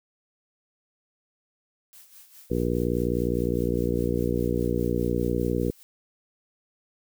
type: noise with tremolo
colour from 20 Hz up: blue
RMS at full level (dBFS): -48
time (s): 1.93-5.83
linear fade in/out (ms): 0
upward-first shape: sine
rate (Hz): 4.9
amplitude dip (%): 65
type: harmonic tone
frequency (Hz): 59.7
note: A#1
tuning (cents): +42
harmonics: 1 / 2 / 3 / 4 / 5 / 6 / 7 / 8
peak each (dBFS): -31 / -31 / -31 / -31 / -31 / -31 / -31 / -31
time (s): 2.5-5.71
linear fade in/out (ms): 10
effects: none